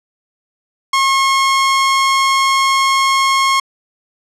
sawtooth tone, 1082 Hz, C#6, 42 cents flat, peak -7 dBFS, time 0.93-3.6 s, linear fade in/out 5 ms, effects low-pass 8000 Hz 12 dB/octave

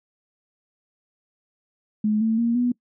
sine tone with pitch steps, 213 / 223.1 / 233.6 / 244.7 Hz, G#3 / A3 / A#3 / B3, +44 / +24 / +4 / -16 cents, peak -18 dBFS, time 2.04-2.72 s, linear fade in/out 5 ms, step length 170 ms, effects noise-tail reverb RT60 0.1 s tail -23 dB re dry

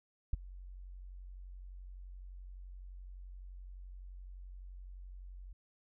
sine tone with ADSR envelope, 45.85 Hz, F#1, 15 cents flat, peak -23 dBFS, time 0.33-5.53 s, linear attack 6 ms, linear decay 12 ms, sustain -23 dB, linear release 6 ms, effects none

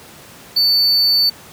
triangle tone, 4500 Hz, C#8, 25 cents sharp, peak -10 dBFS, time 0.56-1.3 s, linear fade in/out 10 ms, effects pink hiss -40 dBFS RMS until 1.52 s + high-pass 100 Hz 12 dB/octave

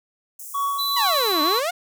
white high-pass noise, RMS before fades -37 dBFS, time 0.39-1.32 s, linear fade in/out 5 ms, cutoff 6200 Hz, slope 48 dB/octave
triangle tone with tremolo, 1122 Hz, C#6, 21 cents sharp, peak -18 dBFS, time 0.54-1.6 s, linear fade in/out 10 ms, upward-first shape triangle, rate 2.4 Hz, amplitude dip 60%
square tone with pitch glide, 3984 to 4021 Hz, B7 to B7, +14 to +30 cents, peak -23 dBFS, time 0.78-1.6 s, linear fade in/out 20 ms, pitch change +16 cents, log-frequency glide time 1.35-1.43 s
sawtooth exponential two-way sweep, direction down then up, 1023 to 289.1 to 741 Hz, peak -18 dBFS, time 0.96-1.71 s, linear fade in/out 10 ms, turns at 1.42 s
effects none

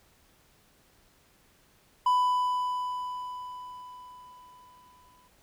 triangle tone with exponential decay, 996 Hz, B5, 14 cents sharp, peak -18 dBFS, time 2.06-5.28 s, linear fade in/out 5 ms, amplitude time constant 700 ms, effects pink hiss -63 dBFS RMS until 5.42 s

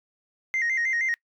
sine tone with vibrato, 1975.5 Hz, B6, in tune, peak -21 dBFS, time 0.54-1.14 s, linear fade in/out 0 ms, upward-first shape square, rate 6.4 Hz, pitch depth 94 cents each way, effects noise-tail reverb RT60 0.1 s tail -24 dB re dry + tanh soft clip ceiling -20 dBFS

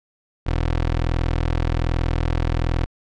20% pulse tone, 41.26 Hz, E1, 2 cents sharp, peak -14 dBFS, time 0.46-2.86 s, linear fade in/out 10 ms, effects low-pass 4000 Hz 12 dB/octave

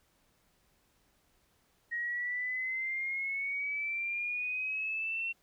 sine exponential sweep, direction up, 1881 to 2724 Hz, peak -32 dBFS, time 1.91-5.33 s, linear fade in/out 20 ms, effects pink hiss -71 dBFS RMS until 5.42 s

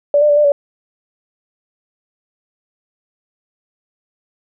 sine tone with pitch steps, 578 / 597 / 582 / 595 / 571 Hz, D5 / D5 / D5 / D5 / D5, -28 / +28 / -16 / +22 / -49 cents, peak -8 dBFS, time 0.14-0.52 s, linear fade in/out 2 ms, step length 76 ms, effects none

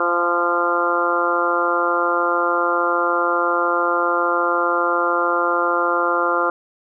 harmonic tone with a mistuned harmonic, 173.1 Hz, F3, 15 cents flat, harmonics 2 / 3 / 4 / 5 / 6 / 7 / 8, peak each -25 / -23 / -27 / -28 / -24 / -22 / -22 dBFS, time 0-6.5 s, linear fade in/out 2 ms, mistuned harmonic 4, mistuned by +16 cents, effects none

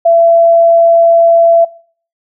sine tone, 672 Hz, E5, 33 cents sharp, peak -4 dBFS, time 0.05-1.65 s, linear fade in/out 10 ms, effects noise-tail reverb RT60 0.5 s tail -22 dB re dry

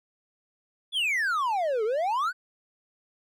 triangle exponential two-way sweep, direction down then up, 3520 to 415.3 to 1560 Hz, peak -22 dBFS, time 0.92-2.33 s, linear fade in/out 50 ms, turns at 1.84 s, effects none

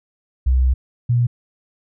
sine tone pair in turn, 63.9 / 120.63 Hz, C2 / B2, -40 / -40 cents, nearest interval major seventh, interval 1100 cents, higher second, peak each -12 / -13 dBFS, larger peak first, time 0.46-0.74 / 1.09-1.27 s, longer first, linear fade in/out 10 ms, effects none

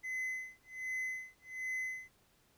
triangle tone with tremolo, 2035 Hz, C7, 49 cents flat, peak -33 dBFS, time 0.03-2.09 s, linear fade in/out 20 ms, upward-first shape sine, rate 1.3 Hz, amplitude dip 100%, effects pink hiss -70 dBFS RMS until 2.57 s

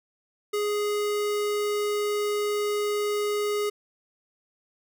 square tone, 415.3 Hz, G#4, in tune, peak -25 dBFS, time 0.53-3.7 s, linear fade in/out 10 ms, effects none

